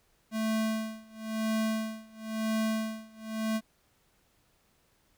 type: tone with tremolo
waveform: square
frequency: 220 Hz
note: A3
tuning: in tune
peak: -27 dBFS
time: 0.31-3.61 s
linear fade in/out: 50 ms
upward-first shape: sine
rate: 0.98 Hz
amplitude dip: 95%
effects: pink hiss -69 dBFS RMS until 5.17 s